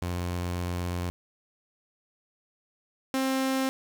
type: tone pair in turn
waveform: sawtooth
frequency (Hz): 88.4 / 264.9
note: F2 / C4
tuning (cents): +22 / +22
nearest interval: octave + perfect fifth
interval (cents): 1900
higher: second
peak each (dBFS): -25 / -21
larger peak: second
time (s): 0.02-1.1 / 3.14-3.69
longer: first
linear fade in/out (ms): 0
effects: 8-bit